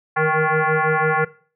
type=tone with frequency modulation; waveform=sine; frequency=472.5 Hz; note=A#4; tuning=23 cents sharp; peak=-15 dBFS; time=0.16-1.25 s; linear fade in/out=10 ms; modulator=313 Hz; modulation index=4.4; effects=noise-tail reverb RT60 0.4 s tail -19 dB re dry